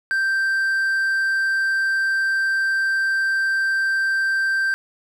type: tone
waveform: triangle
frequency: 1568 Hz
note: G6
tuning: in tune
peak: -16 dBFS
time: 0.11-4.74 s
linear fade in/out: 0 ms
effects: none